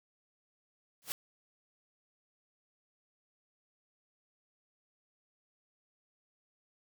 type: noise with exponential growth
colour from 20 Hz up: white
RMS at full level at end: -32 dBFS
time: 1.02-1.12 s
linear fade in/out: 0 ms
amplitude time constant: 21 ms
effects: none